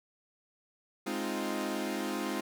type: chord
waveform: sawtooth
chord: F minor seventh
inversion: first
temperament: equal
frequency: 207.7 / 261.6 / 311.1 / 349.2 Hz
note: Ab3 / C4 / Eb4 / F4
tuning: 0 / 0 / 0 / 0 cents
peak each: -34 dBFS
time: 1.06-2.41 s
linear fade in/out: 10 ms
effects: none